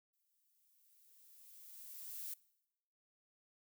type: noise with exponential growth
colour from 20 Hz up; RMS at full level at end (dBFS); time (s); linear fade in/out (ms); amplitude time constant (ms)
violet; -44; 0.13-2.34; 5; 480
effects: noise-tail reverb RT60 0.9 s tail -22 dB re dry